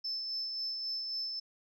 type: tone with tremolo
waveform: sine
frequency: 5270 Hz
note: E8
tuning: 1 cent flat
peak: -32 dBFS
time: 0.04-1.4 s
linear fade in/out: 10 ms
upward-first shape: sine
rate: 3.7 Hz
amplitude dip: 35%
effects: tanh soft clip ceiling -29 dBFS